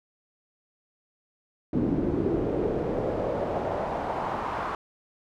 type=noise with band-pass filter sweep; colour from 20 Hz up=brown; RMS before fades=-28 dBFS; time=1.73-4.75 s; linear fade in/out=2 ms; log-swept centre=280 to 1100 Hz; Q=2.3; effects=none